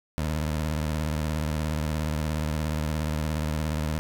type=tone with vibrato; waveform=20% pulse; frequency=77.1 Hz; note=D#2; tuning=15 cents flat; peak=-21 dBFS; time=0.18-3.99 s; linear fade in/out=0 ms; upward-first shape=triangle; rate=17 Hz; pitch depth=120 cents each way; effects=none